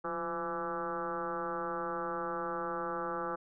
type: tone with frequency modulation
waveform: sine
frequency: 841 Hz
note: G#5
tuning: 22 cents sharp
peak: -33 dBFS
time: 0.04-3.36 s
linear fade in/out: 10 ms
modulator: 165 Hz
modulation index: 3.4
effects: none